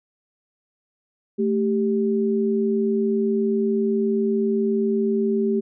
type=tone pair together; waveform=sine; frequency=220 / 392.3 Hz; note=A3 / G4; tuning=0 / +1 cents; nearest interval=minor seventh; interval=1001 cents; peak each=-21 dBFS; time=1.38-5.61 s; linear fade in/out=20 ms; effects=none